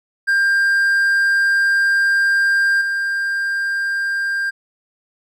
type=tone with level steps; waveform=triangle; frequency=1595 Hz; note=G6; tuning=30 cents sharp; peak=-11 / -16 dBFS; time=0.27-4.51 s; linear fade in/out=20 ms; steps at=2.81 s; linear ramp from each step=5 ms; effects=none